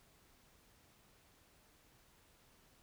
silence, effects pink hiss -68 dBFS RMS until 2.82 s

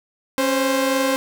sawtooth tone pair together, 273 / 522.9 Hz, C#4 / C5, -26 / -1 cents, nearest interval major seventh, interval 1125 cents, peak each -17 / -16 dBFS, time 0.38-1.16 s, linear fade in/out 0 ms, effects none

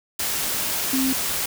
sine tone in noise, 263.7 Hz, C4, 14 cents sharp, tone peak -20 dBFS, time 0.93-1.13 s, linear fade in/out 5 ms, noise white, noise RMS -25 dBFS, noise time 0.19-1.46 s, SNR +2 dB, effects none

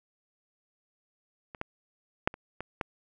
clicks, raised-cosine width 0.5 ms, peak -27 / -18 / -8 / -27 / -21 / -15 dBFS, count 6, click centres 1.548 / 1.614 / 2.275 / 2.341 / 2.606 / 2.812 s, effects none

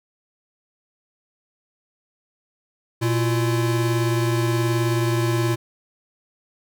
square tone pair together, 119.44 / 339.5 Hz, A#2 / F4, +43 / -49 cents, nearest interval octave + tritone, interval 1808 cents, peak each -21 / -24 dBFS, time 3.01-5.56 s, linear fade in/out 20 ms, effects none

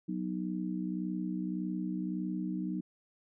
sine chord, B major, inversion second, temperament just, 185.21 / 246.9 / 308.7 Hz, F#3 / B3 / D#4, +2 / 0 / -14 cents, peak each -35 / -40 / -37 dBFS, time 0.08-2.81 s, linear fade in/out 10 ms, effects none

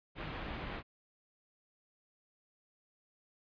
pink low-pass noise, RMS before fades -42 dBFS, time 0.15-0.83 s, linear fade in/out 50 ms, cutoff 3200 Hz, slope 24 dB/octave, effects resampled to 11025 Hz

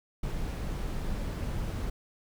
brown noise, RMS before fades -33 dBFS, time 0.23-1.9 s, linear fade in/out 5 ms, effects none

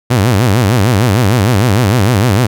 sawtooth tone with vibrato, 110 Hz, A2, in tune, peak -4 dBFS, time 0.1-2.47 s, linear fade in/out 10 ms, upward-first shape sine, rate 6.6 Hz, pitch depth 270 cents each way, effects none

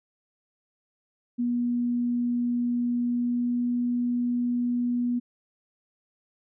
sine tone with pitch glide, 241.5 to 242.9 Hz, B3 to B3, -39 to -29 cents, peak -23 dBFS, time 1.38-5.2 s, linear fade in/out 20 ms, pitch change +10 cents, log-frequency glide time 3.04-3.68 s, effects none

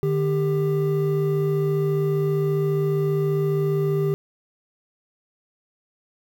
triangle tone pair together, 150.6 / 396.9 Hz, D3 / G4, +44 / +22 cents, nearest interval octave + perfect fourth, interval 1678 cents, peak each -20 dBFS, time 0.03-4.14 s, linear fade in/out 0 ms, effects 8-bit

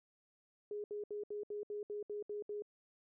sine tone bursts, 415.3 Hz, G#4, in tune, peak -39 dBFS, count 10, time 0.71-2.622 s, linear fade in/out 2 ms, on 130 ms, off 68 ms, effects none

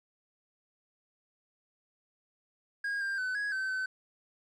triangle tone with pitch steps, 1633 / 1592 / 1510 / 1663 / 1539 / 1523 Hz, G#6 / G6 / F#6 / G#6 / G6 / F#6, -30 / +26 / +35 / +2 / -32 / +50 cents, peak -29 dBFS, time 2.84-3.86 s, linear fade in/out 5 ms, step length 170 ms, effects resampled to 24000 Hz + 11-bit

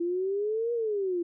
sine exponential two-way sweep, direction up then down, 337.9 to 478.8 to 337.9 Hz, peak -26 dBFS, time 0-1.23 s, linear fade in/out 10 ms, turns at 0.73 s, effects none

